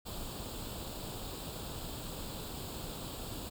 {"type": "noise with comb filter", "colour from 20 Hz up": "pink", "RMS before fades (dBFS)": -42, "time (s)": [0.05, 3.5], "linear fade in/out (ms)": 20, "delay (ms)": 0.25, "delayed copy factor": 0.7, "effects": []}